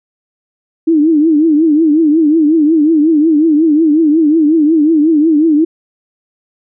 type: tone with vibrato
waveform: sine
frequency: 311.1 Hz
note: D#4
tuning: in tune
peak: -6 dBFS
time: 0.87-5.65 s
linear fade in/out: 10 ms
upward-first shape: triangle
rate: 5.5 Hz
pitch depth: 140 cents each way
effects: none